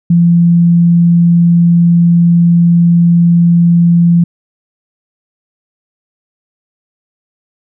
sine tone, 171.1 Hz, F3, 35 cents flat, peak -4 dBFS, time 0.1-4.24 s, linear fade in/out 5 ms, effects none

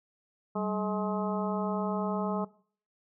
harmonic tone with a mistuned harmonic, 211.6 Hz, G#3, 33 cents sharp, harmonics 1 / 2 / 3 / 4 / 5 / 6, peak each -32 / -35 / -37 / -38 / -39 / -40 dBFS, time 0.55-2.45 s, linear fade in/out 10 ms, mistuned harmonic 1, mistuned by -150 cents, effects noise-tail reverb RT60 0.5 s tail -20 dB re dry

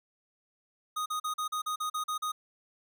square tone bursts, 1243 Hz, D#6, 2 cents flat, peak -31 dBFS, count 10, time 0.96-2.32 s, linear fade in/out 10 ms, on 100 ms, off 40 ms, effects none

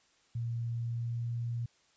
sine tone with pitch glide, 117.1 to 118.19 Hz, A#2 to A#2, +8 to +24 cents, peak -32 dBFS, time 0.35-1.66 s, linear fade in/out 5 ms, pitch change +16 cents, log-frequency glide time 0.72-1.36 s, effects white hiss -68 dBFS RMS until 1.96 s + resampled to 16000 Hz

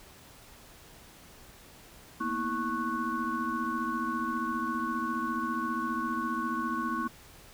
sine tone cluster, 229.9 / 244.7 / 323.2 / 1100 / 1487 Hz, A#3 / B3 / E4 / C#6 / F#6, -24 / -16 / -34 / -14 / +8 cents, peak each -37 / -37 / -37 / -32 / -38 dBFS, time 2.2-7.08 s, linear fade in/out 10 ms, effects pink hiss -53 dBFS RMS until 7.53 s

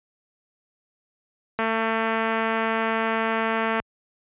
click train, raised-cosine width 0.5 ms, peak -10 dBFS, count 496, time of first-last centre 1.59-3.8 s, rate 224 Hz, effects high-pass 60 Hz 12 dB/octave + resampled to 8000 Hz

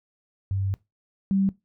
sine tone pair in turn, 97.2 / 194.4 Hz, G2 / G3, -14 / -14 cents, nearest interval octave, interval 1200 cents, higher second, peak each -23 / -19 dBFS, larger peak second, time 0.51-0.74 / 1.31-1.49 s, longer first, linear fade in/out 0 ms, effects noise-tail reverb RT60 0.2 s tail -20 dB re dry

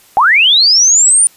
sine linear sweep, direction up, 729 to 9350 Hz, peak -5 dBFS, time 0.17-1.27 s, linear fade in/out 0 ms, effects white hiss -45 dBFS RMS until 1.36 s + resampled to 32000 Hz

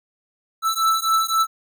square beating tone pair, 1318.5 / 1322.3 Hz, E6 / E6, 0 / +5 cents, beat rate 3.8 Hz, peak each -21 / -21 dBFS, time 0.62-1.47 s, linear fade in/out 50 ms, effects none

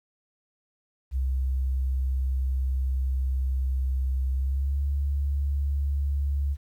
sine tone with pitch glide, 65.41 to 70.51 Hz, C2 to C#2, 0 to +30 cents, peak -23 dBFS, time 1.11-6.57 s, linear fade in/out 50 ms, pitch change +130 cents, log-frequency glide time 4.32-4.82 s, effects 10-bit

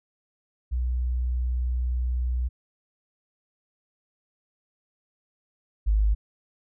sine tone pair in turn, 61.74 / 52.24 Hz, B1 / G#1, 0 / +11 cents, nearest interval minor third, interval 289 cents, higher first, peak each -23 / -18 dBFS, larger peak second, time 0.71-2.49 / 5.86-6.15 s, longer first, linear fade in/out 20 ms, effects none

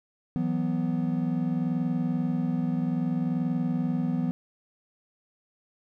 triangle chord, E suspended second, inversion none, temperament just, 164.81 / 185.42 / 247.2 Hz, E3 / F#3 / B3, 0 / +4 / +2 cents, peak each -27 / -29 / -26 dBFS, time 0.36-4.31 s, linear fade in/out 0 ms, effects none

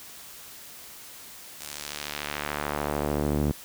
sawtooth tone with band-pass filter sweep, 73.6 Hz, D2, 4 cents sharp, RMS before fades -30 dBFS, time 1.6-3.52 s, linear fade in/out 10 ms, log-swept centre 10000 to 220 Hz, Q 0.82, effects white hiss -45 dBFS RMS until 3.64 s

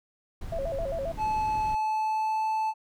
brown noise, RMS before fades -37 dBFS, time 0.41-1.75 s, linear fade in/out 5 ms
sine tone with vibrato, 602 Hz, D5, 43 cents sharp, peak -29 dBFS, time 0.52-1.12 s, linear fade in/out 5 ms, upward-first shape square, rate 7.5 Hz, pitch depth 170 cents each way
triangle tone with pitch glide, 864 to 874.5 Hz, A5 to A5, -32 to -11 cents, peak -23 dBFS, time 1.17-2.74 s, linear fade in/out 50 ms, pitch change +21 cents, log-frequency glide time 1.68-2.45 s
effects none

